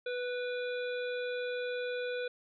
harmonic tone with a mistuned harmonic, 493.9 Hz, B4, in tune, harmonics 1 / 3 / 5 / 7 / 8, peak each -34 / -41 / -46 / -49 / -50 dBFS, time 0.06-2.28 s, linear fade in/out 5 ms, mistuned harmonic 5, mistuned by -21 cents, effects none

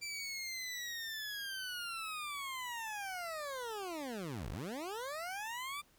20% pulse linear two-way sweep, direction down then up, 2349 to 40.32 to 1196 Hz, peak -35 dBFS, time 0.01-5.82 s, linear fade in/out 20 ms, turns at 4.5 s, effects pink hiss -68 dBFS RMS until 5.98 s

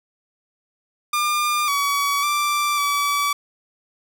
sawtooth tone with pitch steps, 1201 / 1134 / 1175 / 1148 Hz, D6 / C#6 / D6 / D6, +38 / +39 / +1 / -40 cents, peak -15 dBFS, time 1.13-3.33 s, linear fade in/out 5 ms, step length 550 ms, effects none

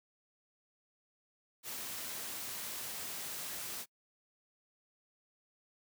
white noise, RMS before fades -42 dBFS, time 1.63-3.86 s, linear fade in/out 50 ms, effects noise-tail reverb RT60 0.1 s tail -25 dB re dry + high-pass 80 Hz 12 dB/octave

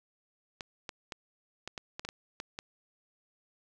clicks, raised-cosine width 0.2 ms, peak -21 dBFS, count 10, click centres 0.608 / 0.892 / 1.122 / 1.676 / 1.778 / 1.995 / 2.05 / 2.089 / 2.401 / 2.589 s, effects none

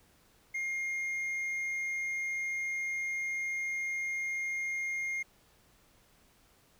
sine tone with hard clipping, 2127 Hz, C7, 28 cents sharp, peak -33 dBFS, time 0.54-5.23 s, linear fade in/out 10 ms, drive 3 dB, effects pink hiss -65 dBFS RMS until 6.79 s

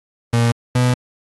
35% pulse tone pair in turn, 117.5 / 124.49 Hz, A#2 / B2, +14 / +14 cents, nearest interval minor second, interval 100 cents, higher second, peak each -11 dBFS, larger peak neither, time 0.33-0.52 / 0.75-0.94 s, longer neither, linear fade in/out 5 ms, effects AAC 32 kbps

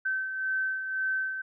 sine beating tone pair, 1538 / 1539.9 Hz, G6 / G6, -33 / -31 cents, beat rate 1.9 Hz, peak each -37 / -28 dBFS, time 0.05-1.42 s, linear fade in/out 10 ms, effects none

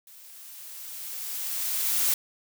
blue noise with level ramp, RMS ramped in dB -50 to -23 dBFS, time 0.07-2.14 s, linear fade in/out 2 ms, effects none

